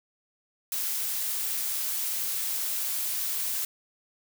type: noise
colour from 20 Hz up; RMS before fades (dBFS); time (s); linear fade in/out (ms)
blue; -30; 0.72-3.65; 2
effects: none